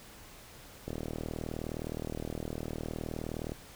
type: click train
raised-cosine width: 2 ms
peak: -23 dBFS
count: 105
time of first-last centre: 0.88-3.52 s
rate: 39.4 Hz
effects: pink hiss -52 dBFS RMS until 3.75 s